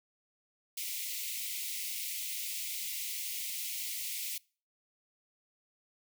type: high-pass noise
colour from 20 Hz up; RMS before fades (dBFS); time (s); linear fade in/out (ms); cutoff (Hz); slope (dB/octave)
white; -38; 0.77-4.38; 5; 2000; 96
effects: noise-tail reverb RT60 0.4 s tail -25 dB re dry